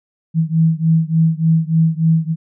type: beating tone pair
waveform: sine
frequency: 160.6 / 164 Hz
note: E3 / E3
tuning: -45 / -9 cents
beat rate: 3.4 Hz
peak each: -14 / -15 dBFS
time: 0.34-2.36 s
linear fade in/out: 50 ms
effects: none